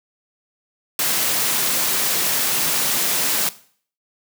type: high-pass noise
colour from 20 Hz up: white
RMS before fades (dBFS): -20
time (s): 0.99-3.49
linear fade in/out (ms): 2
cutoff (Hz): 120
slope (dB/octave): 48
effects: noise-tail reverb RT60 0.5 s tail -17 dB re dry